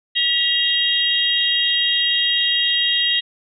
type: tone cluster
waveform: sine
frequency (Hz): 1941 / 2814 / 3241 / 3778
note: B6 / F7 / G#7 / A#7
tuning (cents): -31 / +12 / -43 / +22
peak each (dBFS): -24 / -22 / -19 / -21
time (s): 0.15-3.21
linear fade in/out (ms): 20
effects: none